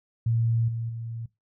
sine tone with level steps, 115.1 Hz, A#2, 22 cents flat, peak -21 / -28 / -32 dBFS, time 0.26-1.26 s, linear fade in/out 5 ms, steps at 0.68 / 0.89 s, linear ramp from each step 5 ms, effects noise-tail reverb RT60 0.2 s tail -20 dB re dry

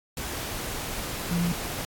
sine tone in noise, 172.7 Hz, F3, 19 cents flat, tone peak -23 dBFS, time 1.31-1.52 s, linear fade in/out 2 ms, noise pink, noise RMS -33 dBFS, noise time 0.17-1.85 s, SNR +7 dB, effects AAC 64 kbps

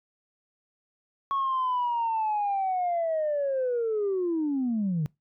sine linear sweep, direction down, 1108.7 to 145.1 Hz, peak -23 dBFS, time 1.31-5.06 s, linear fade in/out 0 ms, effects noise-tail reverb RT60 0.2 s tail -25 dB re dry + tanh soft clip ceiling -21 dBFS

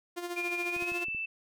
sawtooth tone with tremolo, 350 Hz, F4, 4 cents sharp, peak -29 dBFS, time 0.16-1.05 s, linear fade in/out 20 ms, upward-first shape sine, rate 14 Hz, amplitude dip 60%
sine tone with pitch glide, 2414 to 2648 Hz, D7 to E7, +47 to +7 cents, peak -32 dBFS, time 0.36-1.26 s, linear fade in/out 10 ms, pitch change +160 cents, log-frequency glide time 0.68-0.99 s
clicks, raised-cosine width 3 ms, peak -36 dBFS, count 5, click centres 0.765 / 0.824 / 0.919 / 1.084 / 1.148 s
effects none

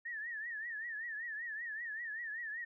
sine tone with vibrato, 1806 Hz, A6, 45 cents sharp, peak -39 dBFS, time 0.05-2.65 s, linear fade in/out 10 ms, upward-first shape triangle, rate 5.2 Hz, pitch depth 140 cents each way, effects none

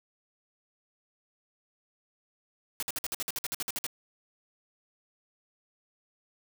white noise bursts, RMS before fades -33 dBFS, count 14, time 2.8-3.866 s, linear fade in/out 0 ms, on 26 ms, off 54 ms, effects none

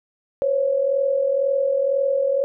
sine tone pair together, 510 / 552 Hz, C5 / C#5, -44 / -7 cents, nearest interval minor second, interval 137 cents, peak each -24 / -18 dBFS, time 0.42-2.44 s, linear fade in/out 0 ms, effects none

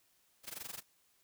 white noise with amplitude modulation, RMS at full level -42 dBFS, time 0.43-0.83 s, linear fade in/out 50 ms, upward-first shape sine, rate 23 Hz, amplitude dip 90%, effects white hiss -72 dBFS RMS until 1.23 s

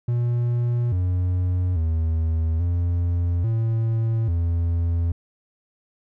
triangle tone with pitch steps, 119.9 / 90.3 / 80.9 / 86.8 / 113.1 / 84.7 Hz, A#2 / F#2 / E2 / F2 / A2 / E2, +49 / -42 / -32 / -10 / +48 / +48 cents, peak -17 dBFS, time 0.08-5.12 s, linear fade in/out 5 ms, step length 840 ms, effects none

